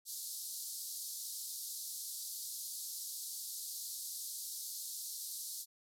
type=band-pass noise; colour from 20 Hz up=white; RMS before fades=-44 dBFS; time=0.05-5.66 s; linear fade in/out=50 ms; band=4000 to 14000 Hz; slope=48 dB/octave; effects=none